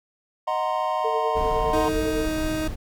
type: chord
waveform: triangle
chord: C half-diminished seventh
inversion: first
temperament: equal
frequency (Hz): 622.3 / 740 / 932.3 / 1046.5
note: Eb5 / Gb5 / Bb5 / C6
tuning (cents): 0 / 0 / 0 / 0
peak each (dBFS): -26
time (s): 0.47-1.89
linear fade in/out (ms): 10
type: tone with tremolo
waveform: sine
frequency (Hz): 449.3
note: A4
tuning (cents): +36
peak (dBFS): -23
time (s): 1.04-2.26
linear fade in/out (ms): 10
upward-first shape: sine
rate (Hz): 9.8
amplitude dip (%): 55
type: noise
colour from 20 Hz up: brown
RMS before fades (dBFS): -30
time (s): 1.35-2.76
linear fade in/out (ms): 20
type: tone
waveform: 30% pulse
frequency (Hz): 312.9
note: D#4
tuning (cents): +10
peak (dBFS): -22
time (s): 1.73-2.68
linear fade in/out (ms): 5
effects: none